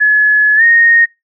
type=tone with pitch glide; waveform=sine; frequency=1703 to 1857.1 Hz; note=G#6 to A#6; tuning=+43 to -7 cents; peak=-5 dBFS; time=0-1.06 s; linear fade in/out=20 ms; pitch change=+150 cents; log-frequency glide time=0.56-0.63 s; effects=noise-tail reverb RT60 0.2 s tail -21 dB re dry